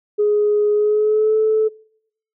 sine tone with pitch glide, 417.3 to 435.8 Hz, G#4 to A4, +8 to -17 cents, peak -12 dBFS, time 0.18-1.69 s, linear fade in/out 20 ms, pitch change +75 cents, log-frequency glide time 0.73-1.37 s, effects noise-tail reverb RT60 0.7 s tail -25 dB re dry + tanh soft clip ceiling -8 dBFS

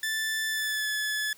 sawtooth tone with pitch glide, 1760 to 1718.8 Hz, A6 to A6, 0 to -41 cents, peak -24 dBFS, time 0.03-1.33 s, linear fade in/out 2 ms, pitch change -41 cents, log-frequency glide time 0.49-0.89 s, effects white hiss -55 dBFS RMS until 1.37 s

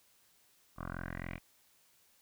10% pulse tone with low-pass filter sweep, 43.65 Hz, F1, in tune, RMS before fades -42 dBFS, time 0.76-1.4 s, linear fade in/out 50 ms, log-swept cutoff 1200 to 2400 Hz, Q 5.8, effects white hiss -68 dBFS RMS until 2.21 s

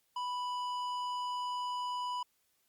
triangle tone with tanh clipping, 989 Hz, B5, 2 cents sharp, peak -36 dBFS, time 0.16-2.23 s, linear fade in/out 5 ms, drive 16 dB, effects white hiss -75 dBFS RMS until 2.68 s + Opus 48 kbps

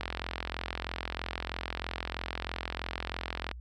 click train, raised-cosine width 0.3 ms, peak -17 dBFS, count 152, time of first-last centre 0.01-3.513 s, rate 43.1 Hz, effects added 60 Hz sine -41 dBFS peak until 3.6 s

